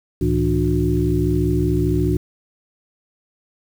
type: tone cluster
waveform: sine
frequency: 68.9 / 110.4 / 164.1 / 297.4 / 362.5 Hz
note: C#2 / A2 / E3 / D4 / F#4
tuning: -10 / +6 / -8 / +22 / -35 cents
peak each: -22 dBFS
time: 0.21-2.17 s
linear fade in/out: 5 ms
effects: 7-bit